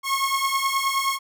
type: beating tone pair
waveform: sawtooth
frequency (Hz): 1084 / 1093.5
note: C#6 / C#6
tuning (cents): -39 / -24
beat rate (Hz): 9.5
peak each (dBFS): -20 / -21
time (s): 0.03-1.19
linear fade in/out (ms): 50
effects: none